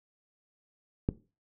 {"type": "click", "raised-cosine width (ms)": 3, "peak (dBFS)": -13, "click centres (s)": 1.089, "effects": ["noise-tail reverb RT60 0.3 s tail -17 dB re dry"]}